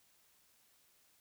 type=silence; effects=white hiss -70 dBFS RMS until 1.2 s

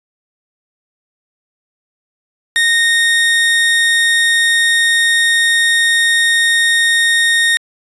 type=tone; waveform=30% pulse; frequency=1851 Hz; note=A#6; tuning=13 cents flat; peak=-7 dBFS; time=2.56-7.57 s; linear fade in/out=0 ms; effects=resampled to 24000 Hz

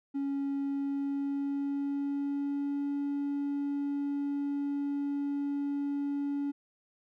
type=tone with pitch glide; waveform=triangle; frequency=278.1 to 283.8 Hz; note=C#4 to C#4; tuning=+6 to +41 cents; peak=-27 dBFS; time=0.14-6.52 s; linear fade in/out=20 ms; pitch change=+35 cents; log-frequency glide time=0.6-2.89 s; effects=tanh soft clip ceiling -24 dBFS

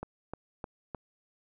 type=click train; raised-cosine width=1 ms; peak=-23 dBFS; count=4; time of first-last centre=0.03-0.947 s; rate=3.27 Hz; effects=none

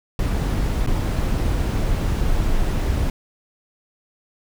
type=noise with dropouts; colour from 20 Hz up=brown; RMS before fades=-20 dBFS; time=0.19-3.1 s; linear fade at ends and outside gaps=2 ms; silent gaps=0.864-0.872 s; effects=none

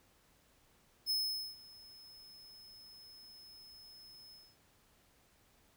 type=tone with ADSR envelope; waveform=45% pulse; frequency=5190 Hz; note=E8; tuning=28 cents flat; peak=-31 dBFS; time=1.06-4.57 s; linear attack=43 ms; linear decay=450 ms; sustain=-23 dB; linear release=240 ms; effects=pink hiss -69 dBFS RMS until 5.76 s

